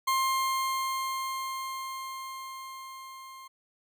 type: tone with level ramp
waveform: 40% pulse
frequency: 1059 Hz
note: C6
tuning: 21 cents sharp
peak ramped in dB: -23 to -44 dBFS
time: 0.07-3.48 s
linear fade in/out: 10 ms
effects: none